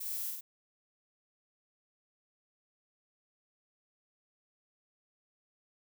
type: noise with echo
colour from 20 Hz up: violet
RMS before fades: -40 dBFS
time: 0-0.31 s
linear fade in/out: 10 ms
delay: 50 ms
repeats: 2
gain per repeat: -2 dB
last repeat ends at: 0.41 s
effects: none